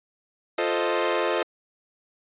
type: chord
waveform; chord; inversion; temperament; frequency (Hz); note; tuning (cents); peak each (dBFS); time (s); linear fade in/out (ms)
sawtooth; F dominant seventh; none; equal; 349.2 / 440 / 523.3 / 622.3; F4 / A4 / C5 / Eb5; 0 / 0 / 0 / 0; -24; 0.58-1.43; 5
effects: resampled to 8000 Hz